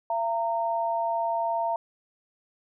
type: tone pair together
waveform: sine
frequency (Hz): 678 / 920.3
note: E5 / A#5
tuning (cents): +49 / -22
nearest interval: perfect fourth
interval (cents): 529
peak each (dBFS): -27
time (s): 0.1-1.76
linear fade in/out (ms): 2
effects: none